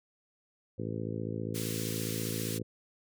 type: harmonic tone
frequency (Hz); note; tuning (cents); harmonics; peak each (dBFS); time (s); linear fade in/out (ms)
55; A1; 0; 2 / 3 / 4 / 5 / 6 / 7 / 8 / 9; -38 / -40 / -41 / -42 / -43 / -43 / -44 / -45; 0.78-2.63; 10
type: band-pass noise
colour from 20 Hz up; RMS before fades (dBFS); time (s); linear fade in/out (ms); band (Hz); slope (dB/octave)
white; -40; 1.54-2.59; 20; 1800 to 15000; 12
effects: none